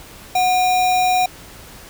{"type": "tone with sample-and-hold", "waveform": "sine", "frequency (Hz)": 734, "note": "F#5", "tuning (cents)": -14, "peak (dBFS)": -13, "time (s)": [0.35, 1.26], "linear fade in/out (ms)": 5, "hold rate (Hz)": 3150, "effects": ["pink hiss -40 dBFS RMS until 1.89 s"]}